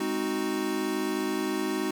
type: chord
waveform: square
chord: Ab dominant seventh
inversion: none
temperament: equal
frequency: 207.7 / 261.6 / 311.1 / 370 Hz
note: Ab3 / C4 / Eb4 / Gb4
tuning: 0 / 0 / 0 / 0 cents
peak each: -36 / -35 / -32 / -32 dBFS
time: 0-1.91 s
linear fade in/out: 5 ms
effects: none